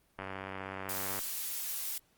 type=click train; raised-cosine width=0.5 ms; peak=-24 dBFS; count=97; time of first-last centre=0.19-1.19 s; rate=96 Hz
type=noise; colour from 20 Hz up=blue; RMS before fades=-37 dBFS; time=0.89-1.98 s; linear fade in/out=2 ms
effects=pink hiss -70 dBFS RMS until 2.17 s + Opus 32 kbps